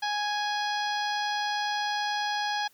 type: harmonic tone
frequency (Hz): 830.6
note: G#5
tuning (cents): 0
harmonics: 1 / 2 / 3 / 4 / 5 / 6 / 7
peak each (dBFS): -29 / -33 / -42 / -37 / -40 / -38 / -46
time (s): 0.02-2.68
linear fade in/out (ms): 10
effects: white hiss -62 dBFS RMS until 2.73 s